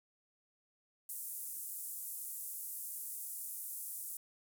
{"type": "band-pass noise", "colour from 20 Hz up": "white", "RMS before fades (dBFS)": -44, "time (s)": [1.09, 4.17], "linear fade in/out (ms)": 2, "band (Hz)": [8800, 15000], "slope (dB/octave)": 24, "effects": []}